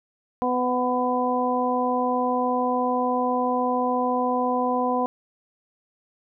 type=harmonic tone with a mistuned harmonic; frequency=250.4 Hz; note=B3; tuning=24 cents sharp; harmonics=1 / 2 / 3 / 4; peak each=-26 / -26 / -26 / -26 dBFS; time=0.42-5.06 s; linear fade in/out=0 ms; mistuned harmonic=3; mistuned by=-16 cents; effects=none